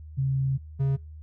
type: tone pair in turn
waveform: sine / triangle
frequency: 134.8 / 136.6 Hz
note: C#3 / C#3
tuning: -48 / -25 cents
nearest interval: unison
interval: 23 cents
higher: second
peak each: -22 / -19 dBFS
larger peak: second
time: 0.17-0.58 / 0.79-0.97 s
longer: first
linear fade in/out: 20 ms
effects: noise-tail reverb RT60 0.3 s tail -23 dB re dry + added 77 Hz sine -40 dBFS peak until 1.22 s